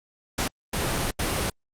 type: noise bursts at uneven times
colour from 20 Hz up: pink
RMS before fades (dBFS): -26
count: 3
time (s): 0.38-0.48 / 0.73-1.11 / 1.19-1.5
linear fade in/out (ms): 5
effects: low-pass 12000 Hz 12 dB/octave + Opus 48 kbps